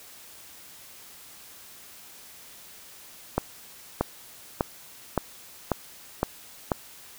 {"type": "accelerating click train", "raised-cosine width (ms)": 1, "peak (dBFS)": -8, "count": 7, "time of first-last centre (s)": [3.38, 6.718], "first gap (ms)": 630, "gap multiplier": 0.95, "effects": ["white hiss -48 dBFS RMS until 7.18 s"]}